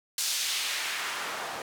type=noise with band-pass filter sweep; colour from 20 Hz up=white; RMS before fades=-32 dBFS; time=0.18-1.62 s; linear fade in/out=2 ms; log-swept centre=5700 to 660 Hz; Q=0.94; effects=none